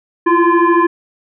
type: tone with frequency modulation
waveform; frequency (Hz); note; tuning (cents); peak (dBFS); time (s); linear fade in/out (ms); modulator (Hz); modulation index
sine; 349.2; F4; 0; -8; 0.26-0.87; 10; 685; 1.5
effects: none